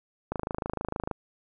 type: click train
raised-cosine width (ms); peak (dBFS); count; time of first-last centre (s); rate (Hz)
1; -16; 22; 0.32-1.112; 26.5
effects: none